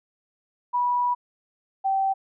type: tone pair in turn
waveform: sine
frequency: 977 / 775.4 Hz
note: B5 / G5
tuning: -19 / -19 cents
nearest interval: major third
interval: 400 cents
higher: first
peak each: -20 dBFS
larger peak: neither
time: 0.73-1.15 / 1.84-2.14 s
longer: first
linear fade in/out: 20 ms
effects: none